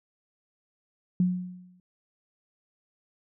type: tone with exponential decay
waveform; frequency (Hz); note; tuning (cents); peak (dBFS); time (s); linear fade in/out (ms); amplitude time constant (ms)
sine; 181; F#3; -38; -18; 1.2-1.8; 2; 130
effects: none